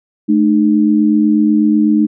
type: tone pair together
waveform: sine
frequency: 216.4 / 304.5 Hz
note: A3 / D#4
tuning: -29 / -37 cents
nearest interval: tritone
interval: 592 cents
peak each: -11 dBFS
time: 0.28-2.07 s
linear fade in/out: 20 ms
effects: none